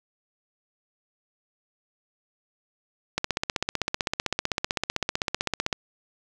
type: click train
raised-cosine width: 0.2 ms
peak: -7 dBFS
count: 41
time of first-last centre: 3.18-5.728 s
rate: 15.7 Hz
effects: none